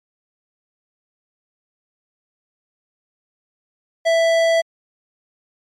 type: tone with tanh clipping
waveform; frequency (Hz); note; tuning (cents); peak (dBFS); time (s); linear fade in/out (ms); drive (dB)
sine; 661; E5; +5; -15; 4.05-4.62; 20; 17
effects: MP3 64 kbps